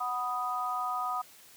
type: chord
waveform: sine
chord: B major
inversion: second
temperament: equal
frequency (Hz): 740 / 987.8 / 1244.5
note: F#5 / B5 / D#6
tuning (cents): 0 / 0 / 0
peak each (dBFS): -35 / -37 / -32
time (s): 0-1.22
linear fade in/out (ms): 10
effects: white hiss -55 dBFS RMS until 1.56 s + high-pass 80 Hz 12 dB/octave